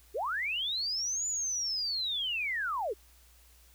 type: linear two-way sweep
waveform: sine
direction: up then down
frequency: 350.6 to 7040 to 350.6 Hz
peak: -30 dBFS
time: 0.14-2.94 s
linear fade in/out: 20 ms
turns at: 1.27 s
effects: added 60 Hz sine -59 dBFS peak until 3.74 s + white hiss -62 dBFS RMS until 3.74 s